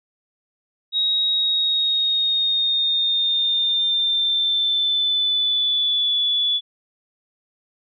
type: tone with pitch glide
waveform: sine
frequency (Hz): 3791 to 3436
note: A#7 to A7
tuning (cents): +28 to -42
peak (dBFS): -17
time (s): 0.92-6.61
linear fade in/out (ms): 50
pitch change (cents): -170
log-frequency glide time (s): 1.3-6.16
effects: none